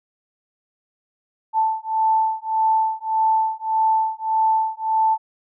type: beating tone pair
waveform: sine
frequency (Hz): 881 / 882.7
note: A5 / A5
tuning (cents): +2 / +5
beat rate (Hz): 1.7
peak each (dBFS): -20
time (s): 1.53-5.18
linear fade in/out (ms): 50
effects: none